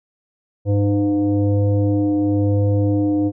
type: tone with frequency modulation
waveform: sine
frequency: 102 Hz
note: G#2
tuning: 31 cents flat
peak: -14 dBFS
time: 0.65-3.32 s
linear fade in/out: 50 ms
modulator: 203 Hz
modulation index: 1.7
effects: none